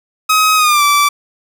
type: tone with pitch glide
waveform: sawtooth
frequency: 1267 to 1161.8 Hz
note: D#6 to D6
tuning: +31 to -19 cents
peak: -5 dBFS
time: 0.29-1.09 s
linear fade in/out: 10 ms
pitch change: -150 cents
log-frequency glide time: 0.56-0.83 s
effects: none